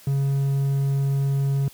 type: tone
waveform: triangle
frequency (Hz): 138.2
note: C#3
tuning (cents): -5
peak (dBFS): -17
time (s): 0.07-1.68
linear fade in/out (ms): 2
effects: white hiss -49 dBFS RMS until 1.73 s + high-pass 60 Hz 12 dB/octave